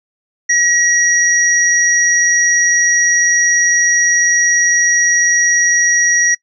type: tone pair together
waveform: sine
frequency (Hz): 1906 / 5761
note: A#6 / F#8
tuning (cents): +38 / -47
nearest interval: octave + perfect fifth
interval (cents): 1915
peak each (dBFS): -12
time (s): 0.49-6.35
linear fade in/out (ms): 10
effects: noise-tail reverb RT60 0.1 s tail -26 dB re dry